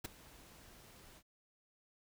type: noise with ADSR envelope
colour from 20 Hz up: pink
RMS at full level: -38 dBFS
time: 0.04-1.23 s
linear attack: 11 ms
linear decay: 12 ms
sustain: -21 dB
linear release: 62 ms
effects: none